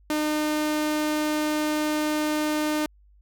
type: tone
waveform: sawtooth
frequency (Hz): 303.9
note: D#4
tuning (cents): -41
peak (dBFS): -19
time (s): 0.1-2.86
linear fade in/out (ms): 2
effects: added 50 Hz sine -53 dBFS peak until 3.21 s